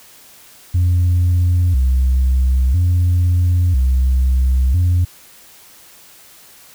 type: tone with vibrato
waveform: sine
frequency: 75.6 Hz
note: D#2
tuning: 49 cents flat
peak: -9 dBFS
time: 0.74-5.05 s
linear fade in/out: 10 ms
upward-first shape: square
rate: 0.5 Hz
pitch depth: 270 cents each way
effects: tanh soft clip ceiling -9 dBFS + white hiss -44 dBFS RMS until 6.74 s